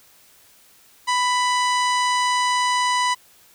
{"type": "harmonic tone with a mistuned harmonic", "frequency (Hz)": 992, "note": "B5", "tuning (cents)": 7, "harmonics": [1, 2, 3, 4, 5, 6, 7, 8, 9], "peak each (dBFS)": [-19, -25, -29, -31, -33, -35, -36, -37, -38], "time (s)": [1.07, 3.15], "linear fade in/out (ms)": 20, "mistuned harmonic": 8, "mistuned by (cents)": 65, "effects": ["white hiss -53 dBFS RMS until 3.54 s"]}